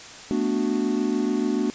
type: chord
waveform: triangle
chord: B minor seventh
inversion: third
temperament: equal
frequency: 220 / 246.9 / 293.7 / 370 Hz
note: A3 / B3 / D4 / F#4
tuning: 0 / 0 / 0 / 0 cents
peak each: -25 / -24 / -24 / -26 dBFS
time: 0.31-1.7 s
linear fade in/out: 0 ms
effects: white hiss -41 dBFS RMS until 1.74 s + resampled to 16000 Hz